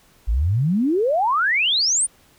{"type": "exponential sweep", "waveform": "sine", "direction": "up", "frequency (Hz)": [49, 9580], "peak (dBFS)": -16, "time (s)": [0.27, 2.07], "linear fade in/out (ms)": 20, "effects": ["pink hiss -55 dBFS RMS until 2.38 s"]}